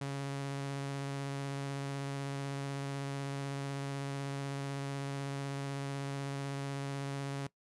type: tone with vibrato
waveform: sawtooth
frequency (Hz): 138.9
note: C#3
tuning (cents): +4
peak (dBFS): -32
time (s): 0.01-7.47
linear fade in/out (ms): 5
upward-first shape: square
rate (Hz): 16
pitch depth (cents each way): 10
effects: noise-tail reverb RT60 0.1 s tail -20 dB re dry + resampled to 24000 Hz